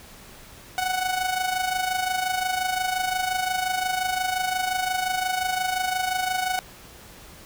sawtooth tone with amplitude modulation, 742 Hz, F#5, 5 cents sharp, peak -17 dBFS, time 0.78-6.59 s, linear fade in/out 0 ms, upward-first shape sine, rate 25.7 Hz, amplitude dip 60%, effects pink hiss -46 dBFS RMS until 7.45 s

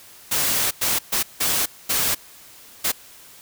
white noise bursts at uneven times, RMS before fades -21 dBFS, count 6, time 0.31-0.71 / 0.81-0.99 / 1.12-1.23 / 1.4-1.66 / 1.89-2.15 / 2.84-2.92 s, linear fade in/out 10 ms, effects white hiss -46 dBFS RMS until 3.41 s

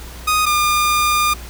sawtooth tone pair in turn, 1244.5 / 1207.7 Hz, D#6 / D6, 0 / +48 cents, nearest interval minor second, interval 52 cents, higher first, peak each -10 dBFS, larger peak neither, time 0.27-0.46 / 0.46-1.34 s, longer second, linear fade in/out 10 ms, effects added 60 Hz sine -33 dBFS peak until 1.49 s + pink hiss -37 dBFS RMS until 1.49 s

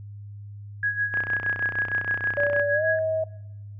sine tone with tremolo, 1661.2 Hz, G#6, in tune, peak -20 dBFS, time 0.83-2.99 s, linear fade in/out 2 ms, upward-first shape sine, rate 6.4 Hz, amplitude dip 70%
click train, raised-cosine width 0.5 ms, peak -19 dBFS, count 46, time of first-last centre 1.14-2.596 s, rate 30.9 Hz
sine tone with pitch glide, 578 to 637.6 Hz, D5 to D#5, -28 to +42 cents, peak -22 dBFS, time 2.37-3.24 s, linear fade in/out 5 ms, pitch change +170 cents, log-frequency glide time 2.73-2.84 s
effects noise-tail reverb RT60 0.9 s tail -20 dB re dry + added 102 Hz sine -37 dBFS peak until 3.79 s

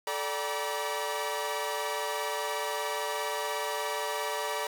sawtooth tone cluster, 436.5 / 586 / 769 / 958 / 1155 Hz, A4 / D5 / G5 / A#5 / D6, -14 / -4 / -33 / +47 / -29 cents, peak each -33 / -32 / -37 / -31 / -38 dBFS, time 0.07-4.67 s, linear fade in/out 2 ms, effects none

